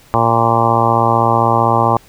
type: harmonic tone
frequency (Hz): 115.6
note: A#2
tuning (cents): -14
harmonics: 1 / 2 / 3 / 4 / 5 / 6 / 7 / 8 / 9 / 10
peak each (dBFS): -18 / -22 / -22 / -22 / -20 / -21 / -16 / -19 / -17 / -20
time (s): 0.14-1.97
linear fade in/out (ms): 0
effects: pink hiss -46 dBFS RMS until 2.08 s